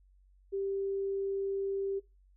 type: tone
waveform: sine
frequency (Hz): 392.4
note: G4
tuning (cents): +2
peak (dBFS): -31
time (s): 0.52-2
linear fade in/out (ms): 20
effects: noise-tail reverb RT60 0.2 s tail -17 dB re dry + added 47 Hz sine -60 dBFS peak until 2.36 s